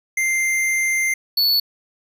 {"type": "tone pair in turn", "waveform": "square", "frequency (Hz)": [2093, 4435], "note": ["C7", "C#8"], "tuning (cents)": [0, 0], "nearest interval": "octave + minor second", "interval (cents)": 1300, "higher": "second", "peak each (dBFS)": [-18, -15], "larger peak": "second", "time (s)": [[0.17, 1.14], [1.37, 1.6]], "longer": "first", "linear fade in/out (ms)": 5, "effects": ["resampled to 32000 Hz", "9-bit"]}